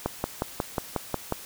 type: click train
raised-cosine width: 1 ms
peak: -11 dBFS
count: 8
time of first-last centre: 0.06-1.324 s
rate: 5.54 Hz
effects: white hiss -43 dBFS RMS until 1.45 s